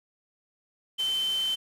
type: tone in noise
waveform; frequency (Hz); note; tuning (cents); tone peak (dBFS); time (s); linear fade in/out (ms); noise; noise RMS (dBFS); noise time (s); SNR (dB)
sine; 3080; G7; -31; -25; 0.98-1.56; 20; white; -40; 0.98-1.56; +12
effects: low-pass 12000 Hz 12 dB/octave